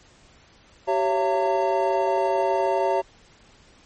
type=tone cluster; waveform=triangle; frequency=386 / 554 / 673 / 910 Hz; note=G4 / C#5 / E5 / A#5; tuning=-27 / -1 / +36 / -42 cents; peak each=-23 dBFS; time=0.87-3.02 s; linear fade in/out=20 ms; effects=pink hiss -54 dBFS RMS until 3.85 s + MP3 32 kbps